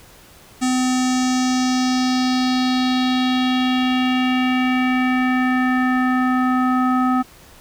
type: tone with low-pass filter sweep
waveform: square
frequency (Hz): 254.7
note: C4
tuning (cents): -46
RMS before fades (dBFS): -18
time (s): 0.61-7.23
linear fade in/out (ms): 20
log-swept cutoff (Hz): 7900 to 1200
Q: 2.9
effects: pink hiss -46 dBFS RMS until 7.6 s